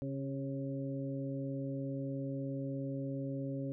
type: harmonic tone with a mistuned harmonic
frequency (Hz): 136.8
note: C#3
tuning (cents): -23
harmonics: 1 / 2 / 3 / 4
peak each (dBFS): -39 / -39 / -48 / -44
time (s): 0.02-3.72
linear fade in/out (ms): 0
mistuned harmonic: 3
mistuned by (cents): -26
effects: none